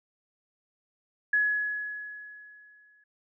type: tone with exponential decay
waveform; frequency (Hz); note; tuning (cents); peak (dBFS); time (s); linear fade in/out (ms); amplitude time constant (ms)
sine; 1689; G#6; +29; -20; 1.33-3.04; 5; 370
effects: none